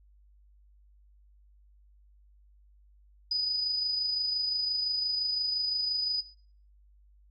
sine tone with amplitude modulation, 4972 Hz, D#8, 2 cents flat, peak -25 dBFS, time 3.31-6.21 s, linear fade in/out 5 ms, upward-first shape sine, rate 25.8 Hz, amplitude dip 35%, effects noise-tail reverb RT60 0.5 s tail -18 dB re dry + added 50 Hz sine -57 dBFS peak until 7.3 s

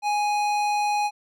sine tone with tanh clipping, 830.6 Hz, G#5, in tune, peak -23 dBFS, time 0.02-1.11 s, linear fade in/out 50 ms, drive 17 dB, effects none

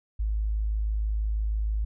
sine tone, 53.1 Hz, G#1, 39 cents sharp, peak -24 dBFS, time 0.19-1.85 s, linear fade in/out 10 ms, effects none

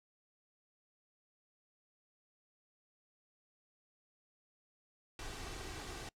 pink noise with comb filter, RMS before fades -45 dBFS, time 5.19-6.09 s, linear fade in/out 2 ms, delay 2.6 ms, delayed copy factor +0.5, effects noise-tail reverb RT60 0.1 s tail -24 dB re dry + low-pass 8000 Hz 12 dB/octave

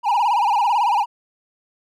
triangle tone with vibrato, 886 Hz, A5, 12 cents sharp, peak -13 dBFS, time 0.03-1.06 s, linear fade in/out 50 ms, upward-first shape sine, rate 18 Hz, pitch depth 180 cents each way, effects none

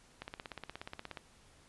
click train, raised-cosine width 0.3 ms, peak -26 dBFS, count 17, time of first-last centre 0.22-1.172 s, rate 16.8 Hz, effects pink hiss -63 dBFS RMS until 1.68 s + resampled to 24000 Hz

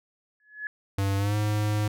sine tone with exponential growth, 1701 Hz, G#6, 41 cents sharp, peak -27 dBFS, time 0.4-0.67 s, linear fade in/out 1 ms, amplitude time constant 57 ms
square tone with pitch glide, 98.4 to 105.46 Hz, G2 to G#2, +7 to +27 cents, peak -24 dBFS, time 0.98-1.88 s, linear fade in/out 5 ms, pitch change +120 cents, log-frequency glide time 1.17-1.36 s
effects none

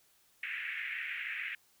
pink band-pass noise, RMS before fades -39 dBFS, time 0.43-1.55 s, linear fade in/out 2 ms, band 1700 to 2600 Hz, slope 48 dB/octave, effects white hiss -68 dBFS RMS until 1.8 s

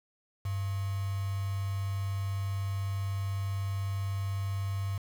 sine tone with quantisation, 98 Hz, G2, in tune, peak -30 dBFS, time 0.45-4.98 s, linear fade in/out 5 ms, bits 7, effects none

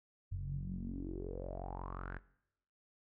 sawtooth tone with low-pass filter sweep, 45.51 Hz, F#1, 28 cents flat, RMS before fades -42 dBFS, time 0.31-2.19 s, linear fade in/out 10 ms, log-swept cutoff 100 to 1700 Hz, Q 7.6, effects noise-tail reverb RT60 0.8 s tail -20 dB re dry

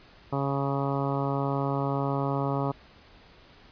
harmonic tone, 138.59 Hz, C#3, in tune, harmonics 1 / 2 / 3 / 4 / 5 / 6 / 7 / 8 / 9, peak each -29 / -32 / -34 / -35 / -36 / -37 / -37 / -38 / -39 dBFS, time 0.32-2.72 s, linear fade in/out 10 ms, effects pink hiss -54 dBFS RMS until 3.71 s + resampled to 11025 Hz

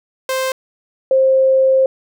sawtooth / sine tone pair in turn, 523.3 / 528.8 Hz, C5 / C5, 0 / +18 cents, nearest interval unison, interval 18 cents, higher second, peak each -13 / -9 dBFS, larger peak second, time 0.29-0.52 / 1.11-1.86 s, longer second, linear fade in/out 2 ms, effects none

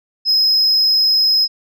sine tone, 5110 Hz, D#8, 45 cents sharp, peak -8 dBFS, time 0.25-1.48 s, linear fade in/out 50 ms, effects tanh soft clip ceiling -10 dBFS

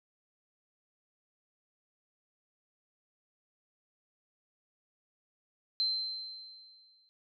sine tone with exponential decay, 4105 Hz, C8, 34 cents flat, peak -26 dBFS, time 5.8-7.09 s, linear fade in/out 0 ms, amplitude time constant 280 ms, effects none

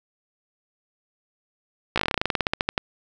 slowing click train, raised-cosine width 0.3 ms, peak -5 dBFS, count 20, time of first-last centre 1.96-2.779 s, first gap 16 ms, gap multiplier 1.1, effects none

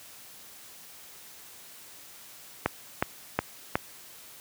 click train, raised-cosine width 0.5 ms, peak -8 dBFS, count 4, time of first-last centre 2.66-3.755 s, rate 2.74 Hz, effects white hiss -49 dBFS RMS until 4.4 s + high-pass 60 Hz 12 dB/octave

